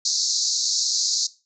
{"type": "band-pass noise", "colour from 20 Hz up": "pink", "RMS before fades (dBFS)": -23, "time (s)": [0.05, 1.27], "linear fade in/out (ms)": 5, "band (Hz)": [4100, 7000], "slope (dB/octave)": 96, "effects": ["noise-tail reverb RT60 0.3 s tail -18 dB re dry"]}